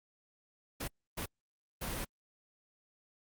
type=noise bursts at uneven times; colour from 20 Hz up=pink; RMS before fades=-38 dBFS; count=3; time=0.8-0.88 / 1.17-1.26 / 1.81-2.05 s; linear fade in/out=10 ms; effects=Opus 48 kbps